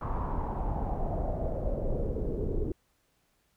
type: noise with low-pass filter sweep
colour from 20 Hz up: brown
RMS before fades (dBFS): -31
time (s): 0.01-2.72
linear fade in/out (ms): 5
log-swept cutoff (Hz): 1100 to 390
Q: 4.6
effects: pink hiss -72 dBFS RMS until 3.56 s